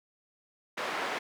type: band-pass noise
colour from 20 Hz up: white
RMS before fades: -34 dBFS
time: 0.77-1.19 s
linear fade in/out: 10 ms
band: 350 to 1700 Hz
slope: 12 dB/octave
effects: none